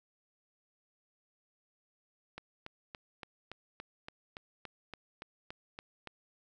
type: click train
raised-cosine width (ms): 0.3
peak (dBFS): -27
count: 14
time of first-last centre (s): 2.38-6.073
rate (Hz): 3.52
effects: none